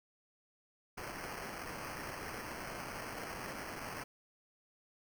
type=noise with sample-and-hold; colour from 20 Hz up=white; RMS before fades=-44 dBFS; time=0.97-4.04 s; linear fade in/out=10 ms; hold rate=3675 Hz; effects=none